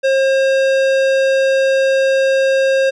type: tone with tanh clipping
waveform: sine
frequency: 536 Hz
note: C5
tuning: 42 cents sharp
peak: -13 dBFS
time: 0.03-2.91 s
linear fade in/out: 20 ms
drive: 17 dB
effects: none